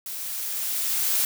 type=noise with level ramp; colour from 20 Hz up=blue; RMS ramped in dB=-34 to -22 dBFS; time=0.06-1.25 s; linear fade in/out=2 ms; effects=none